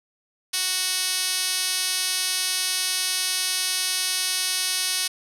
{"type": "tone with band-pass filter", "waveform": "5% pulse", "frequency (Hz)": 370, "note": "F#4", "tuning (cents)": 0, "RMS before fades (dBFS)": -25, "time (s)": [0.53, 5.08], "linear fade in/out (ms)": 10, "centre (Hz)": 7500, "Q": 2, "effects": []}